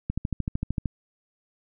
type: click train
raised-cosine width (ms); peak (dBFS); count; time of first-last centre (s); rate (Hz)
5; -14; 11; 0.1-0.858; 13.2
effects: none